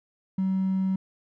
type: tone with hard clipping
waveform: triangle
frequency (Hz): 189.9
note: F#3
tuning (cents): +45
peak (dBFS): -23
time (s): 0.38-0.96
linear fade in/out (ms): 5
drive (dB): 4
effects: none